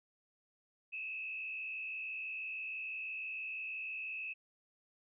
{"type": "tone with frequency modulation", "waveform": "sine", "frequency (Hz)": 2589, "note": "E7", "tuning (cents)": -32, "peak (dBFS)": -39, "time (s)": [0.92, 4.34], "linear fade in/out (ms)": 20, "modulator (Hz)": 66.1, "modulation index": 1.2, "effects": []}